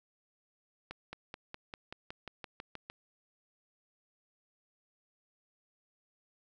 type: accelerating click train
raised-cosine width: 0.3 ms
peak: -26 dBFS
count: 12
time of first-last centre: 0.91-2.9 s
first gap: 220 ms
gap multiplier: 0.96
effects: none